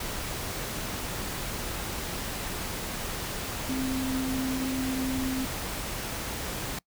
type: tone in noise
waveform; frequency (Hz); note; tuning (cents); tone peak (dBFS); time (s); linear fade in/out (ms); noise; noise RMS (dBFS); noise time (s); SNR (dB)
sine; 261.6; C4; 0; -28; 3.69-5.45; 5; pink; -34; 0-6.79; +3
effects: noise-tail reverb RT60 0.1 s tail -25 dB re dry